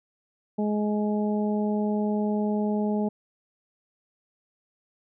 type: harmonic tone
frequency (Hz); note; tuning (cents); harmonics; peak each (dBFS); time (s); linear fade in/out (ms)
210; G#3; +19; 1 / 2 / 3 / 4; -24 / -30 / -34 / -36; 0.58-3.09; 10
effects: none